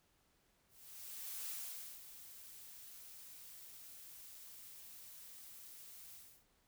blue noise with ADSR envelope, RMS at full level -44 dBFS, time 0.68-6.45 s, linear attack 800 ms, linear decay 520 ms, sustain -11 dB, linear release 310 ms, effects pink hiss -75 dBFS RMS until 6.67 s

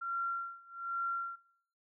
sine tone with tremolo, 1373 Hz, F6, 30 cents flat, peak -32 dBFS, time 0.01-1.36 s, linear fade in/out 10 ms, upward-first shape sine, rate 1.2 Hz, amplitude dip 95%, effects noise-tail reverb RT60 0.6 s tail -19 dB re dry

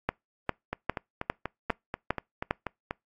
two click trains, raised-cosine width 0.5 ms, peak -16 / -10 dBFS, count 10 / 7, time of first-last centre 0.73-2.909 / 0.09-2.509 s, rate 4.13 / 2.48 Hz, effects noise-tail reverb RT60 0.2 s tail -26 dB re dry + AAC 48 kbps

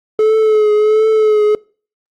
triangle tone with vibrato, 430.1 Hz, A4, 39 cents flat, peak -6 dBFS, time 0.19-1.55 s, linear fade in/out 2 ms, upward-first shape triangle, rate 1.4 Hz, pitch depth 42 cents each way, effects noise-tail reverb RT60 0.4 s tail -24 dB re dry + Opus 32 kbps

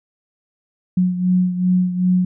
sine beating tone pair, 181.4 / 184 Hz, F#3 / F#3, -34 / -9 cents, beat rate 2.6 Hz, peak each -15 / -21 dBFS, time 0.97-2.25 s, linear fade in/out 5 ms, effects none

